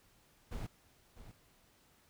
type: noise with echo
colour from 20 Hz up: brown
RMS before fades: -41 dBFS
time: 0.51-0.67 s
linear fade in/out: 10 ms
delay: 650 ms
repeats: 1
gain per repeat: -12 dB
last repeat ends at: 1.32 s
effects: pink hiss -68 dBFS RMS until 2.09 s